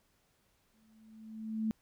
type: tone with exponential growth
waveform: sine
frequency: 219.7 Hz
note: A3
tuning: 2 cents flat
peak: -28 dBFS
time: 0.74-1.71 s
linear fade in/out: 0 ms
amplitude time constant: 210 ms
effects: pink hiss -73 dBFS RMS until 1.81 s